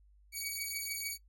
10% pulse beating tone pair, 2256 / 2262.7 Hz, C#7 / C#7, +30 / +35 cents, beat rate 6.7 Hz, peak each -31 dBFS, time 0.32-1.18 s, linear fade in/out 50 ms, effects noise-tail reverb RT60 0.1 s tail -19 dB re dry + added 50 Hz sine -60 dBFS peak until 1.28 s

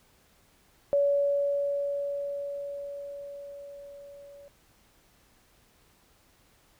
sine tone with level ramp, 567 Hz, C#5, 39 cents sharp, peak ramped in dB -20 to -47 dBFS, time 0.93-4.48 s, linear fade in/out 0 ms, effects pink hiss -63 dBFS RMS until 6.79 s

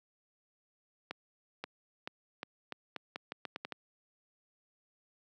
accelerating click train, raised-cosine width 0.3 ms, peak -22 dBFS, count 12, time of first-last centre 1.11-3.723 s, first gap 530 ms, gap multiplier 0.82, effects high-pass 200 Hz 12 dB/octave

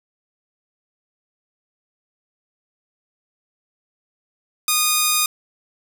5% pulse tone, 1231 Hz, D#6, 19 cents flat, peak -4 dBFS, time 4.68-5.26 s, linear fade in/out 2 ms, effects none

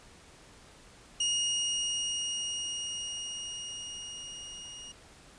25% pulse tone with level ramp, 2864 Hz, F7, 43 cents sharp, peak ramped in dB -23 to -40 dBFS, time 1.2-4.92 s, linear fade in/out 5 ms, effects pink hiss -55 dBFS RMS until 5.38 s + resampled to 22050 Hz

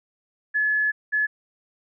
sine tone pair in turn, 1710 / 1710 Hz, A6 / A6, -50 / -50 cents, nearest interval unison, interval 0 cents, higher neither, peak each -19 / -19 dBFS, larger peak neither, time 0.54-0.92 / 1.12-1.27 s, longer first, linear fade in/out 20 ms, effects none

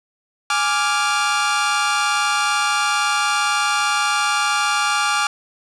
sawtooth chord, D diminished, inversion second, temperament equal, 830.6 / 1174.7 / 1396.9 Hz, Ab5 / D6 / F6, 0 / 0 / 0 cents, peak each -19 / -17 / -17 dBFS, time 0.5-5.27 s, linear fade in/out 2 ms, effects resampled to 22050 Hz + 7-bit

